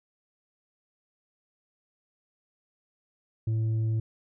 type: tone with tanh clipping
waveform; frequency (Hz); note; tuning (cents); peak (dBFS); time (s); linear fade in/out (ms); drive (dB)
sine; 111.1; A2; +17; -25; 3.47-4; 5; 4
effects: none